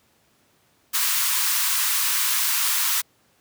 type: high-pass noise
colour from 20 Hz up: white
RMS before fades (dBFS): -22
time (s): 0.93-3.02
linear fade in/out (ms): 20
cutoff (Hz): 900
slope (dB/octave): 96
effects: pink hiss -62 dBFS RMS until 3.4 s + high-pass 100 Hz 12 dB/octave